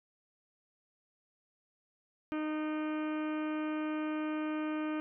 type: harmonic tone with a mistuned harmonic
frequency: 307.7 Hz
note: D#4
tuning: 19 cents flat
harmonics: 1 / 2 / 3 / 4 / 5 / 6 / 7 / 8 / 9 / 10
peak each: -33 / -43 / -48 / -45 / -48 / -55 / -55 / -51 / -57 / -59 dBFS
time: 2.32-5 s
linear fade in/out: 0 ms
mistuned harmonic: 8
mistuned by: -33 cents
effects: none